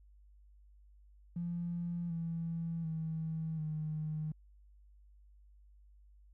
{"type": "tone with pitch steps", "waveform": "triangle", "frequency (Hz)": [172.3, 166.24, 160.39, 154.75], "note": ["F3", "E3", "E3", "D#3"], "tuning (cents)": [-23, 15, -47, -9], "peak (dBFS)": -31, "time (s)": [1.36, 4.32], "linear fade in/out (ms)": 5, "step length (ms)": 740, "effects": ["tanh soft clip ceiling -33 dBFS", "added 50 Hz sine -58 dBFS peak until 6.33 s"]}